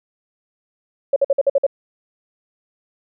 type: tone bursts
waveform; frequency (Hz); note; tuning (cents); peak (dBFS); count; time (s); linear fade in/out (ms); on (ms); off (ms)
sine; 554.4; C#5; 0; -11; 7; 1.13-1.666; 5; 32; 52
effects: none